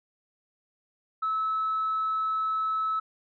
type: tone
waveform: sine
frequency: 1300 Hz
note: E6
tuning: 24 cents flat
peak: -24 dBFS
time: 1.22-3 s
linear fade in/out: 10 ms
effects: tanh soft clip ceiling -21 dBFS